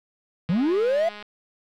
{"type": "linear sweep", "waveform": "triangle", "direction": "up", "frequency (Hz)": [153.6, 690], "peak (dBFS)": -17, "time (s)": [0.49, 1.09], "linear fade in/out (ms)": 5}
{"type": "click train", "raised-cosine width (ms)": 0.3, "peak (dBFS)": -24, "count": 154, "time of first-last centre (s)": [0.49, 1.226], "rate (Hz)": 208}
{"effects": []}